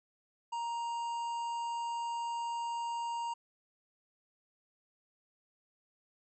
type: harmonic tone with a mistuned harmonic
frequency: 936 Hz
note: A#5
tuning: 7 cents sharp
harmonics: 1 / 3 / 5 / 7 / 8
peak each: -34 / -49 / -57 / -59 / -55 dBFS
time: 0.52-3.34 s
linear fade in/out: 10 ms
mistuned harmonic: 8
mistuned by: +49 cents
effects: none